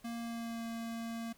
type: tone with pitch glide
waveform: square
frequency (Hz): 233.1 to 229.4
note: A#3 to A#3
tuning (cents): 0 to -28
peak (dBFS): -39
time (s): 0.04-1.33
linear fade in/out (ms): 10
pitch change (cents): -28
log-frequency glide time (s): 0.19-0.66
effects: pink hiss -64 dBFS RMS until 1.37 s